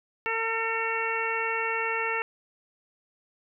harmonic tone with a mistuned harmonic, 452.4 Hz, A4, 48 cents sharp, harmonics 1 / 2 / 3 / 4 / 5 / 6, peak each -33 / -33 / -33 / -33 / -33 / -33 dBFS, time 0.26-2.22 s, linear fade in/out 0 ms, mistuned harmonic 5, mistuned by -25 cents, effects none

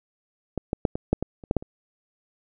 clicks, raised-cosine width 2 ms, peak -13 / -11 / -6 / -15 / -6 / -13 / -28 / -8 / -8 / -24 dBFS, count 10, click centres 0.577 / 0.731 / 0.852 / 0.955 / 1.13 / 1.226 / 1.438 / 1.511 / 1.567 / 1.625 s, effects none

